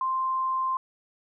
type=tone; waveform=sine; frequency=1046.5 Hz; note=C6; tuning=in tune; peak=-24 dBFS; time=0.01-0.77 s; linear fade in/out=2 ms; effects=none